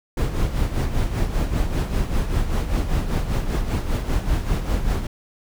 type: noise with tremolo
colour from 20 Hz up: brown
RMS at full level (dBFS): -19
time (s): 0.17-5.07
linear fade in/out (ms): 5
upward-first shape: sine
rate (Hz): 5.1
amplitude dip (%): 60
effects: none